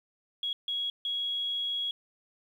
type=tone bursts at uneven times; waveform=sine; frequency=3322 Hz; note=G#7; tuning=in tune; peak=-29 dBFS; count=3; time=0.43-0.53 / 0.68-0.9 / 1.05-1.91 s; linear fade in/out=2 ms; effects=10-bit